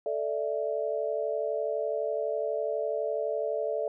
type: chord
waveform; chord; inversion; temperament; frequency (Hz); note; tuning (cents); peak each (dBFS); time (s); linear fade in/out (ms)
sine; A suspended fourth; none; equal; 440 / 587.3 / 659.3; A4 / D5 / E5; 0 / 0 / 0; -32 / -31 / -33; 0.06-3.88; 2
effects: none